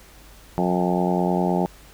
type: harmonic tone with a mistuned harmonic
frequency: 89.7 Hz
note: F2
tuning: 47 cents sharp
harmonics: 2 / 3 / 4 / 5 / 6 / 7 / 8 / 9 / 10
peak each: -22 / -29 / -26 / -30 / -34 / -29 / -30 / -28 / -32 dBFS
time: 0.58-1.66 s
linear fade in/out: 0 ms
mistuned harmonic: 10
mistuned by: -32 cents
effects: added 50 Hz sine -49 dBFS peak until 1.93 s + pink hiss -49 dBFS RMS until 1.93 s